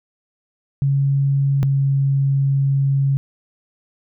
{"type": "tone pair in turn", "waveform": "sine", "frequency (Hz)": [138.59, 137.63], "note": ["C#3", "C#3"], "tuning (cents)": [0, -12], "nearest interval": "unison", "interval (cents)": 12, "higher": "first", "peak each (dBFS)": -14, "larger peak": "neither", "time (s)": [[0.82, 1.63], [1.63, 3.17]], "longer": "second", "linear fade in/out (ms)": 0, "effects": []}